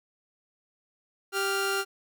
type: tone pair together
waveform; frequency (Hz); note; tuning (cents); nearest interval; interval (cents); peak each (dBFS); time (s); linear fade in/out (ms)
sawtooth; 392 / 1396.9; G4 / F6; 0 / 0; octave + minor seventh; 2200; -25; 1.32-1.85; 50
effects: none